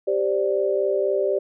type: chord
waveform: sine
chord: G suspended fourth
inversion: none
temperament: equal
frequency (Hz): 392 / 523.3 / 587.3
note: G4 / C5 / D5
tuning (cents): 0 / 0 / 0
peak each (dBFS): -22 / -26 / -23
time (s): 0.07-1.39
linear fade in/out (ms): 10
effects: none